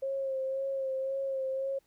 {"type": "tone with vibrato", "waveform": "sine", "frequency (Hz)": 536, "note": "C5", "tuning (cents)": 42, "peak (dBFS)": -30, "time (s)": [0.02, 1.79], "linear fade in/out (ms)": 10, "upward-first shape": "sine", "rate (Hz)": 1.9, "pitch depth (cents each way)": 27, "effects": ["pink hiss -71 dBFS RMS until 1.86 s"]}